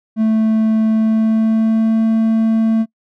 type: tone with pitch glide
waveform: triangle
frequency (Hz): 220 to 223.2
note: A3 to A3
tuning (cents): 0 to +25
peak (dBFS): -9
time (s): 0.16-2.86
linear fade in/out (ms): 50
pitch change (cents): +25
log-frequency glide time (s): 0.89-2.03
effects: noise-tail reverb RT60 0.1 s tail -25 dB re dry